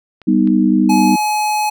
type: clicks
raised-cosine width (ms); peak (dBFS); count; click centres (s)
0.3; -23; 2; 0.217 / 0.474
type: chord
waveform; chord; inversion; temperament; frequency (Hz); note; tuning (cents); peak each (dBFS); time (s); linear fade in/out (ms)
sine; G augmented; none; equal; 196 / 246.9 / 311.1; G3 / B3 / D#4; 0 / 0 / 0; -14; 0.27-1.16; 10
type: tone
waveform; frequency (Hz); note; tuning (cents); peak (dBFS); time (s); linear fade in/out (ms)
square; 847; G#5; +34; -15; 0.89-1.7; 10
effects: none